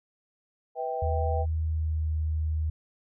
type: chord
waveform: sine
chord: E minor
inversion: second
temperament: equal with one note detuned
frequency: 493.9 / 647.2 / 784 Hz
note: B4 / E5 / G5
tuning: 0 / -32 / 0 cents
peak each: -33 / -34 / -32 dBFS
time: 0.75-1.46 s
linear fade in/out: 50 ms
type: tone with pitch glide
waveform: sine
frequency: 79.4 to 78.13 Hz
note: D#2 to D#2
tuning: +36 to +8 cents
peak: -25 dBFS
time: 1.02-2.7 s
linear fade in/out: 5 ms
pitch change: -28 cents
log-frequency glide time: 1.6-2.09 s
effects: none